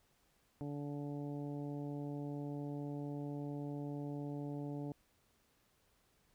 harmonic tone, 144.4 Hz, D3, 29 cents flat, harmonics 1 / 2 / 3 / 4 / 5 / 6, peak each -43 / -43 / -50 / -53 / -56 / -59 dBFS, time 0.61-4.92 s, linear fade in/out 0 ms, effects pink hiss -74 dBFS RMS until 6.34 s

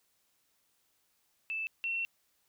sine tone pair in turn, 2637 / 2713 Hz, E7 / E7, 0 / +49 cents, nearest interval unison, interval 49 cents, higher second, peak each -33 / -31 dBFS, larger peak second, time 1.5-1.67 / 1.84-2.05 s, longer second, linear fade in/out 0 ms, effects white hiss -74 dBFS RMS until 2.48 s

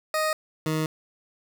20% pulse tone pair in turn, 623 / 156.83 Hz, D#5 / D#3, +2 / +14 cents, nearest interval 2 octaves, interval 2388 cents, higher first, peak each -18 / -19 dBFS, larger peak first, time 0.14-0.33 / 0.66-0.86 s, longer second, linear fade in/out 2 ms, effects 9-bit

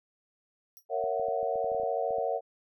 5% pulse tone with exponential decay, 5690 Hz, F8, 31 cents sharp, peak -39 dBFS, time 0.77-0.85 s, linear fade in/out 0 ms, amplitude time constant 17 ms
sine chord, F# dominant seventh, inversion first, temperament just, 462.5 / 555 / 666 / 740 Hz, A#4 / C#5 / E5 / F#5, -14 / +2 / +18 / 0 cents, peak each -33 dBFS, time 0.89-2.41 s, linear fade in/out 50 ms
clicks, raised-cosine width 2 ms, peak -36 dBFS, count 12, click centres 1.04 / 1.197 / 1.285 / 1.43 / 1.557 / 1.644 / 1.718 / 1.748 / 1.799 / 1.834 / 2.107 / 2.184 s
effects none

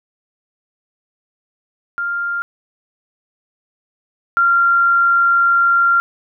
sine tone pair in turn, 1396.9 / 1383.3 Hz, F6 / F6, 0 / -17 cents, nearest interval unison, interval 17 cents, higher first, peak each -18 / -10 dBFS, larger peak second, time 1.98-2.42 / 4.37-6 s, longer second, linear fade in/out 0 ms, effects none

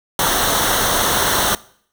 pink noise with comb filter, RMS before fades -17 dBFS, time 0.19-1.55 s, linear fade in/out 2 ms, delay 0.41 ms, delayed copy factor -0.7, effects noise-tail reverb RT60 0.6 s tail -21 dB re dry

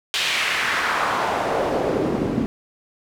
pink noise with band-pass filter sweep, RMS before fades -22 dBFS, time 0.14-2.46 s, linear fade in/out 0 ms, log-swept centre 3300 to 220 Hz, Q 1.7, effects none

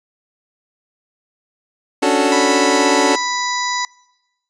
25% pulse chord, D major seventh, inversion third, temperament equal, 277.2 / 293.7 / 370 / 440 Hz, C#4 / D4 / F#4 / A4, 0 / 0 / 0 / 0 cents, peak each -15 dBFS, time 2.02-3.16 s, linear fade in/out 10 ms
harmonic tone, 987.8 Hz, B5, in tune, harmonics 1 / 2 / 4 / 5 / 6 / 7, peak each -21 / -24 / -27 / -28 / -29 / -29 dBFS, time 2.32-3.85 s, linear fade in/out 2 ms
effects noise-tail reverb RT60 1.0 s tail -24 dB re dry + resampled to 22050 Hz

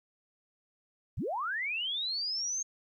sine linear sweep, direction up, 49 to 6480 Hz, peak -31 dBFS, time 1.17-2.63 s, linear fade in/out 10 ms, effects 12-bit

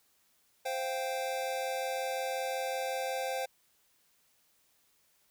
square chord, C suspended fourth, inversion none, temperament equal, 523.3 / 698.5 / 784 Hz, C5 / F5 / G5, 0 / 0 / 0 cents, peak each -36 / -40 / -38 dBFS, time 0.65-3.46 s, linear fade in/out 10 ms, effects white hiss -70 dBFS RMS until 5.3 s

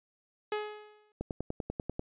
sawtooth tone with exponential decay, 422 Hz, G#4, 28 cents sharp, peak -25 dBFS, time 0.52-1.12 s, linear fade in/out 2 ms, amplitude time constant 130 ms
click train, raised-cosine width 2 ms, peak -21 dBFS, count 9, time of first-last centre 1.21-1.994 s, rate 10.2 Hz
effects resampled to 8000 Hz

